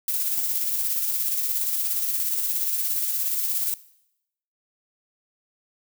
violet noise with tremolo, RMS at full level -24 dBFS, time 0.08-3.74 s, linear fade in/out 2 ms, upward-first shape square, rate 17 Hz, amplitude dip 30%, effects noise-tail reverb RT60 0.8 s tail -19 dB re dry

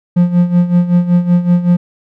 triangle tone with tremolo, 175.9 Hz, F3, 13 cents sharp, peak -3 dBFS, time 0.16-1.77 s, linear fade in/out 10 ms, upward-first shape sine, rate 5.3 Hz, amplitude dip 75%, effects none

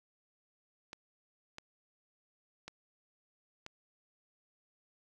clicks, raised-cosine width 0.2 ms, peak -27 dBFS, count 4, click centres 0.931 / 1.584 / 2.68 / 3.664 s, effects none

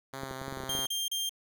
5% pulse tone with vibrato, 133.6 Hz, C3, 36 cents sharp, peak -27 dBFS, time 0.13-0.86 s, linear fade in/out 5 ms, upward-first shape triangle, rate 3.5 Hz, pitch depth 32 cents each way
clicks, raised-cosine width 2 ms, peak -27 dBFS, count 11, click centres 0.234 / 0.311 / 0.416 / 0.481 / 0.525 / 0.573 / 0.603 / 0.636 / 0.693 / 0.751 / 0.791 s
sawtooth tone bursts, 3190 Hz, G7, 30 cents sharp, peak -27 dBFS, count 3, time 0.69-1.294 s, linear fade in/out 5 ms, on 180 ms, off 32 ms
effects none

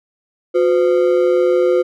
triangle ring-modulated tone, 434.6 Hz, A4, 21 cents flat, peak -6 dBFS, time 0.54-1.83 s, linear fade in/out 20 ms, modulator 73.2 Hz, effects none

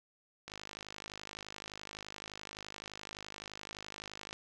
click train, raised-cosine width 0.2 ms, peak -26 dBFS, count 200, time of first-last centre 0.48-4.329 s, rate 51.7 Hz, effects none

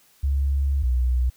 sine tone pair in turn, 69.3 / 62.28 Hz, C#2 / B1, 0 / +15 cents, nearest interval major second, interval 185 cents, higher first, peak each -18 / -17 dBFS, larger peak second, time 0.23-0.83 / 0.83-1.3 s, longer first, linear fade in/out 10 ms, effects tanh soft clip ceiling -13 dBFS + white hiss -58 dBFS RMS until 1.36 s

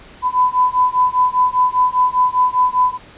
sine beating tone pair, 1000 / 1005 Hz, B5 / B5, +21 / +30 cents, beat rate 5 Hz, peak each -15 dBFS, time 0.22-2.98 s, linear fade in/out 50 ms, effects pink hiss -42 dBFS RMS until 3.17 s + resampled to 8000 Hz

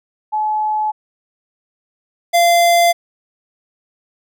sine / square tone pair in turn, 856 / 689.1 Hz, A5 / F5, -48 / -23 cents, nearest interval major third, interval 375 cents, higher first, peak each -15 / -10 dBFS, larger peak second, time 0.32-0.92 / 2.33-2.93 s, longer neither, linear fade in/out 20 ms, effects none

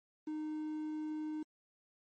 triangle tone with quantisation, 308 Hz, D#4, 17 cents flat, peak -35 dBFS, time 0.27-1.43 s, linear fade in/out 5 ms, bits 10, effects MP3 32 kbps

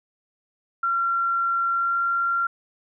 sine tone with pitch glide, 1370 to 1377.9 Hz, F6 to F6, -34 to -24 cents, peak -20 dBFS, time 0.83-2.47 s, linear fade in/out 5 ms, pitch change +10 cents, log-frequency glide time 1.71-1.98 s, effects none

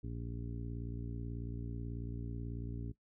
harmonic tone, 58.27 Hz, A#1, in tune, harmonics 1 / 2 / 3 / 4 / 5 / 6 / 7, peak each -43 / -43 / -52 / -49 / -48 / -61 / -56 dBFS, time 0.03-2.92 s, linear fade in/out 10 ms, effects noise-tail reverb RT60 0.1 s tail -17 dB re dry

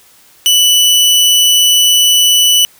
sawtooth tone, 2971 Hz, F#7, 6 cents sharp, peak -3 dBFS, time 0.46-2.65 s, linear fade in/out 0 ms, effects white hiss -45 dBFS RMS until 2.79 s

